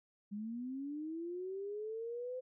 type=linear sweep; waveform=sine; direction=up; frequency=200 to 515 Hz; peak=-39 dBFS; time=0.31-2.41 s; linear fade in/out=20 ms; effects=none